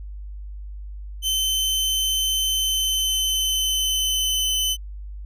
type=tone with pitch glide; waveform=sawtooth; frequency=3071 to 3037 Hz; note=G7 to F#7; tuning=-36 to +44 cents; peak=-17 dBFS; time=1.22-4.77 s; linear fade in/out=50 ms; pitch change=-20 cents; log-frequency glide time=2.49-4.54 s; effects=added 50 Hz sine -32 dBFS peak until 5.25 s